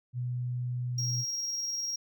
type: tone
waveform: sine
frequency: 123.6 Hz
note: B2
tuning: 2 cents sharp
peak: -30 dBFS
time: 0.13-1.25 s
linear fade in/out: 50 ms
type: tone with tremolo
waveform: triangle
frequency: 5610 Hz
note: F8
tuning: 7 cents sharp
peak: -29 dBFS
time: 0.98-1.96 s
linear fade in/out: 5 ms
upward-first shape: square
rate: 20 Hz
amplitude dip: 25%
effects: none